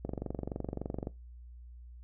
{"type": "click train", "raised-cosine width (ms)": 2, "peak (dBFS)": -22, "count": 25, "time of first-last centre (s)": [0.05, 1.071], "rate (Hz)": 23.5, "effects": ["noise-tail reverb RT60 0.2 s tail -19 dB re dry", "added 60 Hz sine -47 dBFS peak until 2.03 s"]}